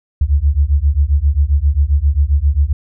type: beating tone pair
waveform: sine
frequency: 68.2 / 75.7 Hz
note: C#2 / D#2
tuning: -28 / -47 cents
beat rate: 7.5 Hz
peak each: -13 dBFS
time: 0.21-2.73 s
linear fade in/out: 5 ms
effects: none